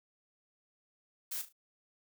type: noise with echo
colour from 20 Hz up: blue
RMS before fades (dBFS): -38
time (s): 1.31-1.42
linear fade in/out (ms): 10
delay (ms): 36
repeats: 3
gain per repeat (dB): -10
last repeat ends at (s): 1.528
effects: none